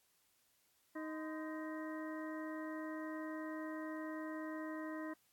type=harmonic tone with a mistuned harmonic; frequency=312.8 Hz; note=D#4; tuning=9 cents sharp; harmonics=1 / 2 / 3 / 4 / 5 / 6; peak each=-43 / -49 / -52 / -56 / -57 / -52 dBFS; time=0.95-5.14 s; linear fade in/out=10 ms; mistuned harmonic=3; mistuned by=+150 cents; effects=white hiss -75 dBFS RMS until 5.32 s + AAC 64 kbps